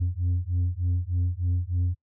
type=beating tone pair; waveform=sine; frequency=87.31 / 90.61 Hz; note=F2 / F#2; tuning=0 / -36 cents; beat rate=3.3 Hz; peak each=-24 dBFS; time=0-1.95 s; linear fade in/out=20 ms; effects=noise-tail reverb RT60 0.1 s tail -25 dB re dry + tanh soft clip ceiling -20 dBFS